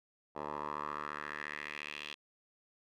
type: tone with band-pass filter sweep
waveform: 10% pulse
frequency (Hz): 74.3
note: D2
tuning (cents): +21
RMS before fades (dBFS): -42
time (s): 0.35-2.15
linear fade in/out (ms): 20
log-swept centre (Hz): 770 to 3100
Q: 3.2
effects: none